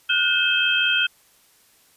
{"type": "tone cluster", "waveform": "sine", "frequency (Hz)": [1441, 1526, 2597, 3167], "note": ["F#6", "G6", "E7", "G7"], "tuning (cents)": [-46, -47, -26, 17], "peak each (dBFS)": [-23, -27, -22, -21], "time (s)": [0.09, 1.07], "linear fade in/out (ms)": 10, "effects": ["white hiss -57 dBFS RMS until 1.96 s", "resampled to 32000 Hz"]}